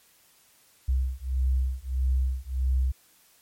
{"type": "beating tone pair", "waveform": "sine", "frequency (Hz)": [63.9, 65.5], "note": ["C2", "C2"], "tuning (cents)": [-40, 2], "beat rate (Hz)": 1.6, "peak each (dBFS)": -26, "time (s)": [0.88, 2.92], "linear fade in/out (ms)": 10, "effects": ["white hiss -60 dBFS RMS until 3.41 s", "MP3 64 kbps"]}